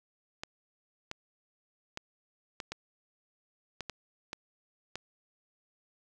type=clicks; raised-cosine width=0.2 ms; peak=-20 dBFS; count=9; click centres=0.435 / 1.114 / 1.974 / 2.602 / 2.72 / 3.807 / 3.897 / 4.331 / 4.956 s; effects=none